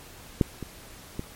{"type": "clicks", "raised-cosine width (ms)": 3, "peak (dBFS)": [-6, -21, -17], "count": 3, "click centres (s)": [0.412, 0.627, 1.194], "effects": ["pink hiss -47 dBFS RMS until 1.35 s", "MP3 64 kbps"]}